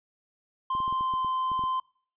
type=tone with pitch glide; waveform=triangle; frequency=1046.5 to 1036.3 Hz; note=C6 to C6; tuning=0 to -17 cents; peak=-24 dBFS; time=0.7-1.8 s; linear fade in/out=5 ms; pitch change=-17 cents; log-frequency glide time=0.87-1.19 s
type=clicks; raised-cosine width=3 ms; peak=-30 dBFS; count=10; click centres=0.751 / 0.803 / 0.879 / 0.926 / 1.009 / 1.138 / 1.247 / 1.517 / 1.593 / 1.638 s
effects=noise-tail reverb RT60 0.5 s tail -24 dB re dry + resampled to 8000 Hz